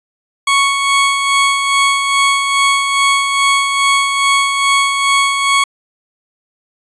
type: tone with tremolo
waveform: 20% pulse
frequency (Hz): 1108.7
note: C#6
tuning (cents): 0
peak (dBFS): -4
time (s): 0.47-5.64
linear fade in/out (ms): 5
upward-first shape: sine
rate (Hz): 2.4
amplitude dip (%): 45
effects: resampled to 22050 Hz